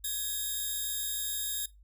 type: tone pair together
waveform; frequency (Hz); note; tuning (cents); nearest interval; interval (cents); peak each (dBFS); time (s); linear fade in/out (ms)
5% pulse; 1661.2 / 3707; G#6 / A#7; 0 / -10; octave + major second; 1390; -31 / -24; 0.04-1.66; 5
effects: noise-tail reverb RT60 0.2 s tail -20 dB re dry + added 50 Hz sine -54 dBFS peak until 1.83 s